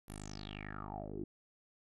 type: tone with low-pass filter sweep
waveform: 10% pulse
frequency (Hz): 51.2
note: G#1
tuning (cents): -24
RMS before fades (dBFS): -45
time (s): 0.08-1.24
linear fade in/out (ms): 5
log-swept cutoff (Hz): 12000 to 320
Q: 8.8
effects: none